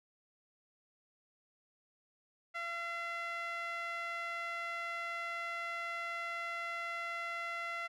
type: tone with band-pass filter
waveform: sawtooth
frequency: 681 Hz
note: F5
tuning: 44 cents flat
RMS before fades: -40 dBFS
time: 2.54-7.88 s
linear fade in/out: 20 ms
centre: 1800 Hz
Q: 3
effects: none